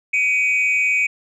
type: tone pair together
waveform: sine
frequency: 2270 / 2489 Hz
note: C#7 / D#7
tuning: +41 / 0 cents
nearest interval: major second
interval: 159 cents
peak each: -16 / -16 dBFS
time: 0.13-1.07 s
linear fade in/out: 10 ms
effects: tanh soft clip ceiling -12 dBFS